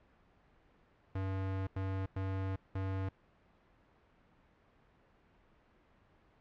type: tone bursts at uneven times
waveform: square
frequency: 95.7 Hz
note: G2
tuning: 41 cents flat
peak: -35 dBFS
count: 4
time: 1.15-1.67 / 1.76-2.06 / 2.16-2.56 / 2.75-3.09 s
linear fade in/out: 5 ms
effects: pink hiss -67 dBFS RMS until 6.4 s + low-pass 2000 Hz 12 dB/octave